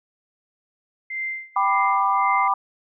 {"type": "tone with tremolo", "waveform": "sine", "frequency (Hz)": 2086, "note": "C7", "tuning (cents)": -6, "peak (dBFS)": -24, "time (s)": [1.1, 2.48], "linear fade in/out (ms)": 5, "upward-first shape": "sine", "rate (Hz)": 1.8, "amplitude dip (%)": 95}
{"type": "chord", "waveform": "sine", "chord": "G major", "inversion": "none", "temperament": "equal with one note detuned", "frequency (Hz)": [784, 987.8, 1187.6], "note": ["G5", "B5", "D6"], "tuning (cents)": [0, 0, 19], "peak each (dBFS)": [-23, -21, -21], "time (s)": [1.56, 2.54], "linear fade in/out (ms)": 5}
{"effects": []}